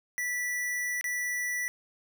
square tone with dropouts, 1963 Hz, B6, 11 cents flat, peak -30 dBFS, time 0.18-1.68 s, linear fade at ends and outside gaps 0 ms, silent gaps 1.011-1.042 s, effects none

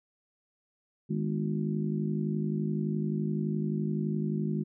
harmonic tone with a mistuned harmonic, 51.7 Hz, G#1, 7 cents flat, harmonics 3 / 4 / 5 / 6 / 7, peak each -31 / -31 / -41 / -41 / -38 dBFS, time 1.09-4.64 s, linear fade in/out 20 ms, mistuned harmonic 5, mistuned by -92 cents, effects none

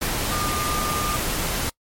sine tone in noise, 1205 Hz, D6, 44 cents sharp, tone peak -26 dBFS, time 0.31-1.17 s, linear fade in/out 10 ms, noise pink, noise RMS -25 dBFS, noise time 0.01-1.7 s, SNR -4 dB, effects noise-tail reverb RT60 0.1 s tail -24 dB re dry + MP3 64 kbps

